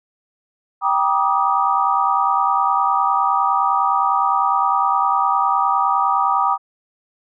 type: chord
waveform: sine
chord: Eb major seventh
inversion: first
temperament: equal with one note detuned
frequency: 784 / 956.9 / 1174.7 / 1244.5 Hz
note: G5 / Bb5 / D6 / Eb6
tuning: 0 / +45 / 0 / 0 cents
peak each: -20 dBFS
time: 0.81-6.58 s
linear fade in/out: 50 ms
effects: none